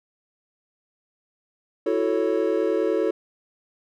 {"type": "chord", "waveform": "triangle", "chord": "F# minor seventh", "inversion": "third", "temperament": "equal", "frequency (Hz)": [329.6, 370, 440, 554.4], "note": ["E4", "F#4", "A4", "C#5"], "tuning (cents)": [0, 0, 0, 0], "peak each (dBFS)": [-24, -24, -22, -25], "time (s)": [1.86, 3.11], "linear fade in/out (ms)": 5, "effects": []}